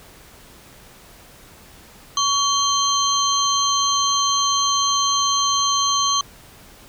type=tone cluster; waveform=sine; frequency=1126 / 3152 / 4155 / 6270 Hz; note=C#6 / G7 / C8 / G8; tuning=+27 / +9 / -13 / -1 cents; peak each=-20 / -23 / -25 / -22 dBFS; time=2.17-6.21 s; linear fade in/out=2 ms; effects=pink hiss -46 dBFS RMS until 6.88 s